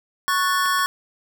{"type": "chord", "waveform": "square", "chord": "F# minor", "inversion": "second", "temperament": "equal", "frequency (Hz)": [1108.7, 1480, 1760], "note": ["C#6", "F#6", "A6"], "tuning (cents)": [0, 0, 0], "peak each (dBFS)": [-21, -26, -26], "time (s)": [0.28, 0.86], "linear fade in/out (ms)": 0}
{"type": "clicks", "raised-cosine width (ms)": 0.3, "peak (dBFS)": [-21, -23], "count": 2, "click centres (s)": [0.659, 0.791]}
{"effects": []}